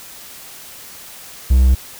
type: tone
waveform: triangle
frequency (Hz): 63.9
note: C2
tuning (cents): -40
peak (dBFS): -6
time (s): 1.5-1.75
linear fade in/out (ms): 10
effects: white hiss -37 dBFS RMS until 1.99 s